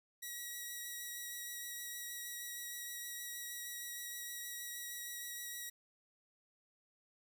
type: tone with vibrato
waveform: 5% pulse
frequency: 1920 Hz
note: B6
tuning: 49 cents flat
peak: -33 dBFS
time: 0.22-5.7 s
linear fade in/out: 10 ms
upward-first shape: sine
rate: 6.4 Hz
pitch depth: 10 cents each way
effects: none